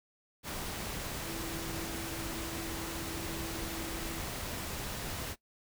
sine tone in noise, 329.8 Hz, E4, 1 cent sharp, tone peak -42 dBFS, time 1.21-4.23 s, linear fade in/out 50 ms, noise pink, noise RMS -39 dBFS, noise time 0.43-5.36 s, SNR -6 dB, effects noise-tail reverb RT60 0.1 s tail -20 dB re dry

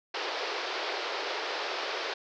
pink band-pass noise, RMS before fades -34 dBFS, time 0.14-2.14 s, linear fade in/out 5 ms, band 370 to 5200 Hz, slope 48 dB/octave, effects none

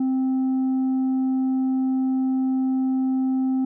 sine tone with tanh clipping, 261.6 Hz, C4, in tune, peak -20 dBFS, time 0-3.65 s, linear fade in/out 5 ms, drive 3 dB, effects none

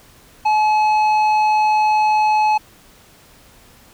sine tone with tanh clipping, 855 Hz, A5, 50 cents flat, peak -14 dBFS, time 0.45-2.58 s, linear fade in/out 10 ms, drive 9 dB, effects pink hiss -48 dBFS RMS until 3.93 s

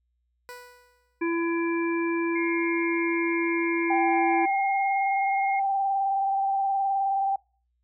15% pulse tone with exponential decay, 492.2 Hz, B4, 6 cents flat, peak -31 dBFS, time 0.49-1.23 s, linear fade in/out 0 ms, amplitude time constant 160 ms
harmonic tone, 336 Hz, E4, 33 cents sharp, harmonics 1 / 3 / 5 / 7, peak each -24 / -34 / -36 / -35 dBFS, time 1.21-4.46 s, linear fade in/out 10 ms
sine tone, 2142 Hz, C7, 40 cents sharp, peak -30 dBFS, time 2.35-5.6 s, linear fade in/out 10 ms
sine tone with vibrato, 784 Hz, G5, in tune, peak -22 dBFS, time 3.9-7.36 s, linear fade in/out 5 ms, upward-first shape triangle, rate 19 Hz, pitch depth 29 cents each way
effects noise-tail reverb RT60 0.4 s tail -26 dB re dry + added 60 Hz sine -70 dBFS peak until 7.83 s

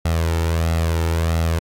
sawtooth tone with flanger, 82.41 Hz, E2, in tune, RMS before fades -19 dBFS, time 0.05-1.59 s, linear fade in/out 5 ms, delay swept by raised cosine 1.5 to 2.25 ms, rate 1.5 Hz, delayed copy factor +0.55, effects AAC 64 kbps

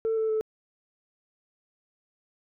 sine tone with pitch steps, 446.8 / 441.4 / 436.1 Hz, A4 / A4 / A4, +27 / +5 / -15 cents, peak -22 dBFS, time 0.05-0.41 s, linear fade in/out 0 ms, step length 120 ms, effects tanh soft clip ceiling -21 dBFS

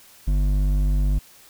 sine tone with hard clipping, 49.13 Hz, G1, 5 cents sharp, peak -19 dBFS, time 0.27-1.19 s, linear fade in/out 10 ms, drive 9 dB, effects white hiss -50 dBFS RMS until 1.49 s

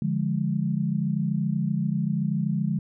sine chord, D diminished, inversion none, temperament equal, 146.83 / 174.61 / 207.7 Hz, D3 / F3 / Ab3, 0 / 0 / 0 cents, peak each -27 dBFS, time 0.02-2.79 s, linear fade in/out 2 ms, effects none

